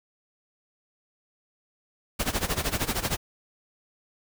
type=noise with tremolo; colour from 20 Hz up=pink; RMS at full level=-25 dBFS; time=2.19-3.17 s; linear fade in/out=10 ms; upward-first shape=sine; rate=13 Hz; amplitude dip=85%; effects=none